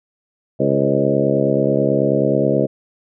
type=harmonic tone with a mistuned harmonic; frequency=69.3 Hz; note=C#2; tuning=in tune; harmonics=2 / 3 / 4 / 5 / 6 / 7 / 8 / 9; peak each=-22 / -22 / -22 / -22 / -22 / -22 / -22 / -22 dBFS; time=0.59-2.67 s; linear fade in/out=20 ms; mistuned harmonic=7; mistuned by=+30 cents; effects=none